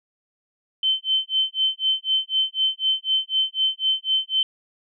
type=tone with tremolo; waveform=sine; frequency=3080 Hz; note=G7; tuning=31 cents flat; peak=-16 dBFS; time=0.83-4.43 s; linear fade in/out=2 ms; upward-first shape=sine; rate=4 Hz; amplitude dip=100%; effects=none